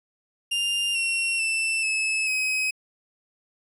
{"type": "tone with pitch steps", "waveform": "40% pulse", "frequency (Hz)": [2800, 2731, 2664, 2599, 2535], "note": ["F7", "F7", "E7", "E7", "D#7"], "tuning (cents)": [4, -39, 18, -25, 32], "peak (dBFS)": -22, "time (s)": [0.51, 2.71], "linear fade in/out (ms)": 10, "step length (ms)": 440, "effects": ["resampled to 32000 Hz"]}